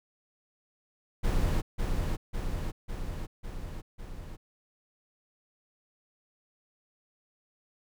brown noise with echo, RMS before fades -26 dBFS, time 1.23-1.62 s, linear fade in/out 20 ms, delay 550 ms, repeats 5, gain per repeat -3 dB, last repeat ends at 4.37 s, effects none

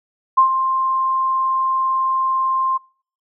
sine tone with ADSR envelope, 1053 Hz, C6, 11 cents sharp, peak -7 dBFS, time 0.37-2.78 s, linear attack 13 ms, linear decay 100 ms, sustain -9 dB, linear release 16 ms, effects noise-tail reverb RT60 0.5 s tail -24 dB re dry

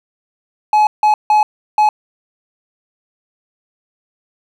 triangle tone bursts at uneven times, 849 Hz, G#5, 38 cents sharp, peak -6 dBFS, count 4, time 0.73-0.87 / 1.03-1.14 / 1.3-1.43 / 1.78-1.89 s, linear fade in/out 2 ms, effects none

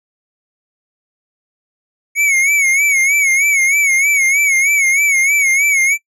square tone with vibrato, 2217 Hz, C#7, in tune, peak -11 dBFS, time 2.15-5.98 s, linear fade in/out 50 ms, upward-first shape sine, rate 3.2 Hz, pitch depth 87 cents each way, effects noise-tail reverb RT60 0.1 s tail -23 dB re dry + low-pass 12000 Hz 12 dB/octave

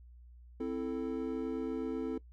triangle chord, A minor, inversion first, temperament equal, 261.6 / 329.6 / 440 Hz, C4 / E4 / A4, 0 / 0 / 0 cents, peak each -35 / -37 / -36 dBFS, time 0.6-2.18 s, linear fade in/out 5 ms, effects noise-tail reverb RT60 0.1 s tail -20 dB re dry + added 60 Hz sine -52 dBFS peak until 2.32 s

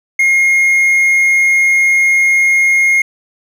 triangle tone, 2142 Hz, C7, 40 cents sharp, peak -6 dBFS, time 0.19-3.02 s, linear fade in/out 5 ms, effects none

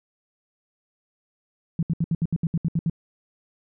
sine tone bursts, 164.81 Hz, E3, in tune, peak -19 dBFS, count 11, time 1.79-2.898 s, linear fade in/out 2 ms, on 38 ms, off 69 ms, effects none

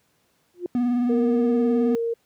sine tone with exponential growth, 353.6 Hz, F4, 22 cents sharp, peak -21 dBFS, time 0.54-0.66 s, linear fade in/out 1 ms, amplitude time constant 26 ms
triangle tone with vibrato, 243.9 Hz, B3, 21 cents flat, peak -17 dBFS, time 0.75-1.95 s, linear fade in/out 0 ms, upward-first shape triangle, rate 19 Hz, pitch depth 45 cents each way
sine tone with pitch glide, 466.2 to 462.7 Hz, A#4 to A#4, 0 to -13 cents, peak -22 dBFS, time 1.09-2.14 s, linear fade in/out 10 ms, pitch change -13 cents, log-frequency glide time 1.53-1.65 s
effects pink hiss -66 dBFS RMS until 2.25 s + high-pass 100 Hz 12 dB/octave

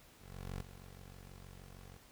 15% pulse tone with ADSR envelope, 46.32 Hz, F#1, 3 cents sharp, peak -33 dBFS, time 0.17-1.98 s, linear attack 440 ms, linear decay 6 ms, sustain -13 dB, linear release 10 ms, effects pink hiss -62 dBFS RMS until 2.11 s

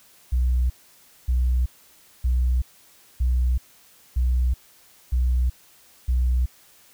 sine tone bursts, 62.2 Hz, B1, 13 cents sharp, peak -16 dBFS, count 7, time 0.32-6.46 s, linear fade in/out 10 ms, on 380 ms, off 580 ms, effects tanh soft clip ceiling -15 dBFS + white hiss -54 dBFS RMS until 6.93 s

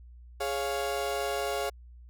35% pulse chord, Db major, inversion second, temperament equal, 415.3 / 554.4 / 698.5 Hz, Ab4 / Db5 / F5, 0 / 0 / 0 cents, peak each -32 dBFS, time 0.4-1.7 s, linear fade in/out 10 ms, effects added 60 Hz sine -47 dBFS peak until 2.09 s

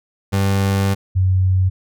30% pulse / sine tone pair in turn, 98 / 93.35 Hz, G2 / F#2, 0 / +16 cents, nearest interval minor second, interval 84 cents, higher first, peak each -12 dBFS, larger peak neither, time 0.32-0.95 / 1.15-1.7 s, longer first, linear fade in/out 20 ms, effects none

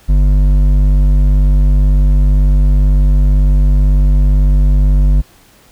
triangle tone with hard clipping, 49 Hz, G1, in tune, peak -8 dBFS, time 0.08-5.22 s, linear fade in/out 20 ms, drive 12 dB, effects pink hiss -46 dBFS RMS until 5.71 s

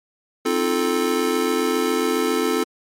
square chord, F dominant seventh, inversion second, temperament just, 261.9 / 314.3 / 349.2 / 436.5 Hz, C4 / Eb4 / F4 / A4, +2 / +18 / 0 / -14 cents, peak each -25 / -28 / -25 / -23 dBFS, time 0.45-2.64 s, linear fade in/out 10 ms, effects MP3 64 kbps

